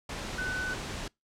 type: tone in noise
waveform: sine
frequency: 1500 Hz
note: F#6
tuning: 23 cents sharp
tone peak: -31 dBFS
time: 0.38-0.74 s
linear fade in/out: 5 ms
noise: pink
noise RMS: -37 dBFS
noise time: 0.09-1.08 s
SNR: +3 dB
effects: noise-tail reverb RT60 0.2 s tail -26 dB re dry + low-pass 7000 Hz 12 dB/octave